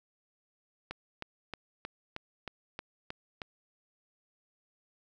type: click train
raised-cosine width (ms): 0.3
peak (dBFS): -22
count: 9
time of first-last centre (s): 0.91-3.418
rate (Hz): 3.19
effects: none